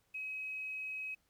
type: tone with quantisation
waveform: sine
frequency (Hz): 2545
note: D#7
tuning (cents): +39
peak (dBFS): -38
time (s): 0.14-1.15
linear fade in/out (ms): 10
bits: 11
effects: pink hiss -75 dBFS RMS until 1.29 s + MP3 96 kbps